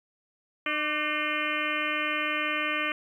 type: harmonic tone with a mistuned harmonic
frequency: 302.9 Hz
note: D#4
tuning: 46 cents flat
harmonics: 1 / 2 / 4 / 5 / 6 / 7 / 8 / 9 / 10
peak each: -37 / -37 / -33 / -36 / -35 / -33 / -33 / -38 / -37 dBFS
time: 0.66-2.92 s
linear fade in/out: 2 ms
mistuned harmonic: 4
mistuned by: -49 cents
effects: 10-bit